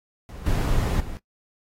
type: noise with level steps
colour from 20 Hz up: brown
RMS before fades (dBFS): -36 / -22 / -34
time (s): 0.29-1.17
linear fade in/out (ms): 0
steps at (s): 0.46 / 1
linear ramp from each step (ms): 5
effects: noise-tail reverb RT60 0.1 s tail -19 dB re dry + AAC 48 kbps